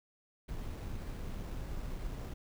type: noise with sample-and-hold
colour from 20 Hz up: brown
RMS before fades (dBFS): -40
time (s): 0.48-2.34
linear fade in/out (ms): 10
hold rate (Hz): 6300
effects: none